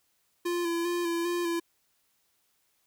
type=tone with vibrato; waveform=square; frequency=343.4 Hz; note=F4; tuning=29 cents flat; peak=-28 dBFS; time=0.45-1.6 s; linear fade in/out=10 ms; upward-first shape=square; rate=2.5 Hz; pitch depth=26 cents each way; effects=white hiss -72 dBFS RMS until 2.86 s